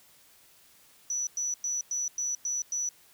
sine tone bursts, 5920 Hz, F#8, in tune, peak -28 dBFS, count 7, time 1.1-2.89 s, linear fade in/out 2 ms, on 170 ms, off 100 ms, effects white hiss -59 dBFS RMS until 3.13 s

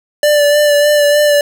square tone with vibrato, 587.3 Hz, D5, in tune, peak -8 dBFS, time 0.23-1.41 s, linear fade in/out 2 ms, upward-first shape sine, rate 3.3 Hz, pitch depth 22 cents each way, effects none

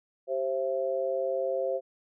sine tone with amplitude modulation, 530 Hz, C5, 22 cents sharp, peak -22 dBFS, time 0.27-1.81 s, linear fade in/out 50 ms, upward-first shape sine, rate 140 Hz, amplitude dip 100%, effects none

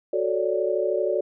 sine chord, D major seventh, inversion first, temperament equal, 370 / 440 / 554.4 / 587.3 Hz, F#4 / A4 / C#5 / D5, 0 / 0 / 0 / 0 cents, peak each -26 / -27 / -28 / -26 dBFS, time 0.13-1.21 s, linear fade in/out 5 ms, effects none

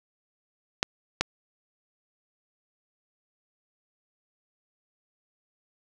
clicks, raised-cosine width 0.2 ms, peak -5 dBFS, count 2, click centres 0.829 / 1.21 s, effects none

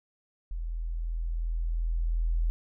sine tone with level ramp, 41.4 Hz, E1, 8 cents sharp, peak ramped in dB -31 to -23 dBFS, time 0.51-2.5 s, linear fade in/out 0 ms, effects none

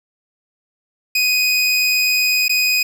25% pulse tone with dropouts, 2497 Hz, D#7, 6 cents sharp, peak -10 dBFS, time 1.15-2.83 s, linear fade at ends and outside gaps 5 ms, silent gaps 2.482-2.494 s, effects none

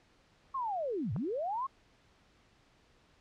sine linear two-way sweep, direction down then up, 1108.7 to 91.2 to 1108.7 Hz, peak -32 dBFS, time 0.54-1.67 s, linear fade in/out 10 ms, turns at 1.13 s
click, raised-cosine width 1 ms, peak -30 dBFS, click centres 1.163 s
effects pink hiss -66 dBFS RMS until 3.2 s + low-pass 5000 Hz 12 dB/octave

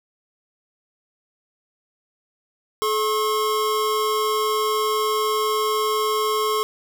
square tone pair together, 430 / 1082 Hz, A4 / C#6, -40 / -42 cents, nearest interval octave + major third, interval 1598 cents, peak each -23 / -23 dBFS, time 2.82-6.63 s, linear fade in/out 0 ms, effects none

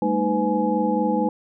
sine tone cluster, 201.3 / 225.4 / 310.7 / 502 / 840 Hz, G3 / A3 / D#4 / B4 / G#5, +46 / +42 / -2 / +28 / +19 cents, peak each -25 dBFS, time 0.02-1.29 s, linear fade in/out 2 ms, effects none

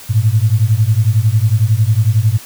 sine beating tone pair, 103.83 / 114.83 Hz, G#2 / A#2, 0 / -26 cents, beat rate 11 Hz, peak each -12 dBFS, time 0.09-2.38 s, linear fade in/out 20 ms, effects white hiss -35 dBFS RMS until 2.45 s

